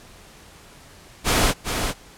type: noise with echo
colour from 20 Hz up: pink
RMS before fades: -18 dBFS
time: 1.24-1.54 s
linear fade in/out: 50 ms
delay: 400 ms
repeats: 1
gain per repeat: -6 dB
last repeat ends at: 1.94 s
effects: pink hiss -47 dBFS RMS until 2.17 s + low-pass 11000 Hz 12 dB/octave